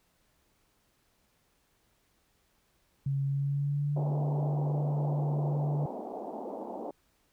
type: tone with pitch glide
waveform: sine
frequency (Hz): 138 to 146.21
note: C#3 to D3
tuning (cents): -7 to -7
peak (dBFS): -27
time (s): 3.06-5.86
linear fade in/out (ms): 5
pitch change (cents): +100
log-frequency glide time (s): 3.24-3.99
type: band-pass noise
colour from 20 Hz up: white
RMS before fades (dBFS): -39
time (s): 3.96-6.91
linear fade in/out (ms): 5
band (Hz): 210 to 840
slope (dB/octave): 48
effects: pink hiss -71 dBFS RMS until 7.32 s